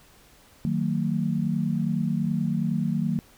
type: chord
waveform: sine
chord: D# minor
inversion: none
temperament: equal with one note detuned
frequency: 155.56 / 185 / 227.6 Hz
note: D#3 / F#3 / A#3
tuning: 0 / 0 / -41 cents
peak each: -27 dBFS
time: 0.65-3.19 s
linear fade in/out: 0 ms
effects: pink hiss -55 dBFS RMS until 3.37 s